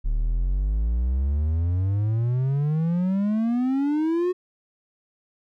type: exponential sweep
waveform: triangle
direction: up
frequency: 35.51 to 369.3 Hz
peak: -18 dBFS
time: 0.04-4.33 s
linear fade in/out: 20 ms
effects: none